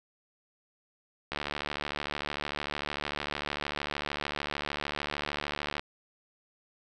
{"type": "click train", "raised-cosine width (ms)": 0.3, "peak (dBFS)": -16, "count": 329, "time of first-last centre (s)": [1.32, 5.795], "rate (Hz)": 73.3, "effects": []}